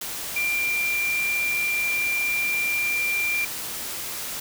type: tone in noise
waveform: sine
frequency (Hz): 2376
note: D7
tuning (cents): +20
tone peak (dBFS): -22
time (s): 0.36-3.45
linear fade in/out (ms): 5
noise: white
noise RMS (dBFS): -32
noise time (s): 0.01-4.4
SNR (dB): +7
effects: none